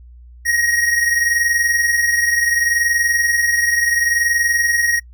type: tone pair together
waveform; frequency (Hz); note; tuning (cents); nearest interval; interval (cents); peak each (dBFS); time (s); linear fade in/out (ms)
square; 1880 / 1900.7; A#6 / A#6; +14 / +33; unison; 19; -16 / -23; 0.45-5; 20
effects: noise-tail reverb RT60 0.1 s tail -25 dB re dry + added 60 Hz sine -38 dBFS peak until 5.13 s